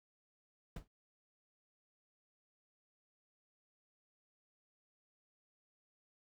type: noise with exponential decay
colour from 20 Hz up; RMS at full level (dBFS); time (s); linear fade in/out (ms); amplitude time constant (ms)
brown; -40; 0.76-0.88; 5; 25
effects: none